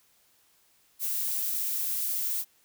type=noise; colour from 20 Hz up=violet; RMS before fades=-30 dBFS; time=0.99-2.45 s; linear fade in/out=50 ms; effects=white hiss -65 dBFS RMS until 2.64 s